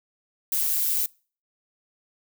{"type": "noise with amplitude modulation", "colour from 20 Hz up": "violet", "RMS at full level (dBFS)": -22, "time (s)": [0.52, 1.06], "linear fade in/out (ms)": 2, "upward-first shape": "sine", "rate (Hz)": 156, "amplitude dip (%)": 50, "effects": ["noise-tail reverb RT60 0.4 s tail -25 dB re dry"]}